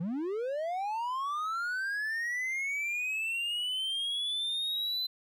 triangle linear sweep, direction up, 154.2 to 4052 Hz, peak -29 dBFS, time 0-5.07 s, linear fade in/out 10 ms, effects none

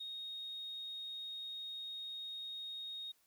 triangle tone, 3729 Hz, A#7, in tune, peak -39 dBFS, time 0-3.12 s, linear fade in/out 10 ms, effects tanh soft clip ceiling -40 dBFS + white hiss -73 dBFS RMS until 3.26 s

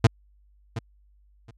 40% pulse tone with echo, 113.1 Hz, A2, 48 cents sharp, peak -11 dBFS, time 0.04-0.07 s, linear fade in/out 5 ms, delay 720 ms, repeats 2, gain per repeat -15 dB, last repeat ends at 1.51 s, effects added 50 Hz sine -56 dBFS peak until 1.57 s + low-pass 7000 Hz 12 dB/octave

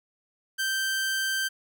sawtooth tone, 1562 Hz, G6, 7 cents flat, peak -22 dBFS, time 0.58-1.49 s, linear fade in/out 20 ms, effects none

